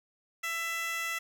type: tone with high-pass filter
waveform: 15% pulse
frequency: 666 Hz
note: E5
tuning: 18 cents sharp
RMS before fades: -34 dBFS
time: 0.43-1.19 s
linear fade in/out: 10 ms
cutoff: 1800 Hz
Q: 1.4
effects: none